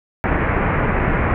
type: low-pass noise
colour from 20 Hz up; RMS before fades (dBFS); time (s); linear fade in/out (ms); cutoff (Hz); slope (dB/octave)
pink; -18; 0.24-1.34; 0; 2300; 48
effects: none